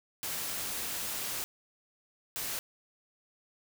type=noise bursts at uneven times; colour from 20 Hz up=white; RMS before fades=-36 dBFS; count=2; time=0.23-1.44 / 2.36-2.59 s; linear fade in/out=0 ms; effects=none